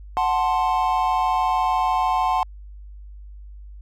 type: chord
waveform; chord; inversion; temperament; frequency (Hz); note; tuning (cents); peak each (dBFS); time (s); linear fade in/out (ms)
triangle; F# diminished; none; equal; 740 / 880 / 1046.5; F#5 / A5 / C6; 0 / 0 / 0; -20 / -21 / -21; 0.17-2.43; 0
effects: added 50 Hz sine -37 dBFS peak until 3.81 s